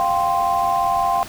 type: chord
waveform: sine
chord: F suspended second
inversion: none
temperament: equal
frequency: 698.5 / 784 / 1046.5 Hz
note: F5 / G5 / C6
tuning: 0 / 0 / 0 cents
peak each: -20 dBFS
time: 0-1.23 s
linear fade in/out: 0 ms
effects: tanh soft clip ceiling -7 dBFS + pink hiss -36 dBFS RMS until 1.28 s